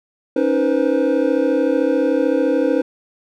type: tone cluster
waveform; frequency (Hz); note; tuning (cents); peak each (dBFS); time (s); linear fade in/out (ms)
triangle; 277 / 312.7 / 483.4 / 517; C#4 / D#4 / B4 / C5; -1 / +9 / -37 / -21; -18; 0.36-2.82; 5
effects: none